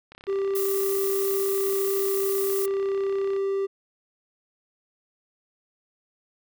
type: click train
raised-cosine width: 0.3 ms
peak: -28 dBFS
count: 110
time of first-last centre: 0.12-3.364 s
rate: 33.6 Hz
type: tone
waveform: triangle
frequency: 392 Hz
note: G4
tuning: in tune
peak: -21 dBFS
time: 0.27-3.67 s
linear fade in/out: 20 ms
type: noise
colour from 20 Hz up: violet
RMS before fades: -31 dBFS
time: 0.55-2.66 s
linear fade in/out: 5 ms
effects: none